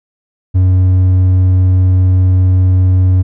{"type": "tone with hard clipping", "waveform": "sine", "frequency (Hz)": 92.5, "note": "F#2", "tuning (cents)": 0, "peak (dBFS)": -7, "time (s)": [0.54, 3.23], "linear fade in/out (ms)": 20, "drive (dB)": 3, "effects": []}